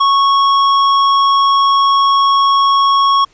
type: tone with hard clipping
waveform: sine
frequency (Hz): 1105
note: C#6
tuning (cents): -6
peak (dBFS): -10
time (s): 0-3.25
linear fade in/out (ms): 10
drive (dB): 11
effects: pink hiss -51 dBFS RMS until 3.33 s + resampled to 16000 Hz